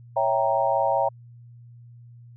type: chord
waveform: sine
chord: C# diminished seventh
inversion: none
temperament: equal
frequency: 554.4 / 659.3 / 784 / 932.3 Hz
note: C#5 / E5 / G5 / Bb5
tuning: 0 / 0 / 0 / 0 cents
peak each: -25 dBFS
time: 0.16-1.09 s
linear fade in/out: 10 ms
effects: added 119 Hz sine -44 dBFS peak until 2.36 s